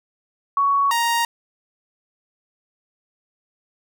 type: tone pair in turn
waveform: sine / sawtooth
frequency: 1118 / 934.8 Hz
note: C#6 / A#5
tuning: +14 / +5 cents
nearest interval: minor third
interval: 309 cents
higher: first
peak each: -15 / -14 dBFS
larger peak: second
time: 0.57-0.91 / 0.91-1.25 s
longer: neither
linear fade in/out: 2 ms
effects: none